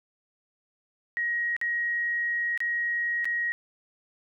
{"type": "tone with dropouts", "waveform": "sine", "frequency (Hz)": 1891, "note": "A#6", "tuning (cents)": 24, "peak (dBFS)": -25, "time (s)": [1.17, 3.52], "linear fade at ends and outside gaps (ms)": 0, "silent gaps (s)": [[1.565, 1.614], [2.576, 2.604], [3.245, 3.254]], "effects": []}